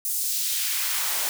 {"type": "noise with high-pass filter sweep", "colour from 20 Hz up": "white", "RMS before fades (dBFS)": -26, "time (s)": [0.05, 1.29], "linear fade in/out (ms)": 0, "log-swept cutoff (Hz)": [8800, 520], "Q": 0.95, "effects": []}